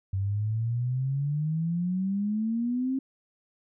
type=exponential sweep; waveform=sine; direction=up; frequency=95 to 269.2 Hz; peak=-25 dBFS; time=0.13-2.99 s; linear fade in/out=5 ms; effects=none